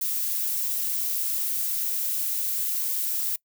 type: noise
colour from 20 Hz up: violet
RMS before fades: -27 dBFS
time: 0.01-3.36 s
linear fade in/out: 5 ms
effects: noise-tail reverb RT60 0.1 s tail -23 dB re dry